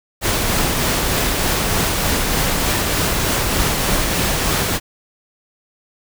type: noise with tremolo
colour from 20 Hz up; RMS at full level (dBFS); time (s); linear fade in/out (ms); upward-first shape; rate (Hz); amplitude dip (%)
pink; -17; 0.21-4.8; 50; triangle; 3.3; 25
effects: none